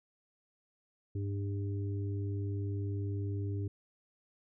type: harmonic tone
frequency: 100 Hz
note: G2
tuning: 35 cents sharp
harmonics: 1 / 3 / 4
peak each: -33 / -43 / -45 dBFS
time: 1.15-3.68 s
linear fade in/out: 5 ms
effects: none